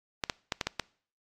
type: clicks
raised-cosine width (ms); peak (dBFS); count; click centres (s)
0.2; -11; 6; 0.238 / 0.298 / 0.522 / 0.612 / 0.67 / 0.797
effects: noise-tail reverb RT60 0.5 s tail -24 dB re dry + AAC 64 kbps